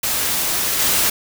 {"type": "noise with level steps", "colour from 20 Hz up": "white", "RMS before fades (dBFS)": [-20, -17], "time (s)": [0.03, 1.1], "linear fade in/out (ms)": 5, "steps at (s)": 0.79, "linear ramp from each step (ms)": 5, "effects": []}